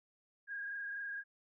sine tone with frequency modulation, 1629 Hz, G#6, 34 cents flat, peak -39 dBFS, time 0.47-1.24 s, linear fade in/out 50 ms, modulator 24 Hz, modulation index 1.4, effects none

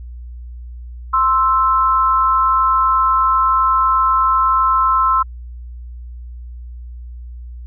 sine tone pair together, 1046.5 / 1318.5 Hz, C6 / E6, 0 / 0 cents, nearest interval major third, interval 400 cents, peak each -14 dBFS, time 1.13-5.23 s, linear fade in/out 10 ms, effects added 60 Hz sine -29 dBFS peak until 7.66 s

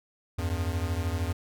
square beating tone pair, 82.4 / 95.4 Hz, E2 / G2, 0 / -47 cents, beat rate 13 Hz, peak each -30 / -32 dBFS, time 0.38-1.33 s, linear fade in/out 10 ms, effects none

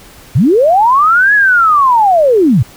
sine linear two-way sweep, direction up then down, 94.9 to 1708 to 94.9 Hz, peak -5 dBFS, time 0.35-2.63 s, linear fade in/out 10 ms, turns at 1.34 s, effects pink hiss -38 dBFS RMS until 2.76 s

